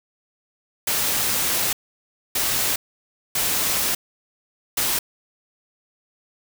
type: noise bursts at uneven times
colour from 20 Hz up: white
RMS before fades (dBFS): -22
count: 4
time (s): 0.87-1.73 / 2.35-2.76 / 3.35-3.95 / 4.77-4.99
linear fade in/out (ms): 5
effects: none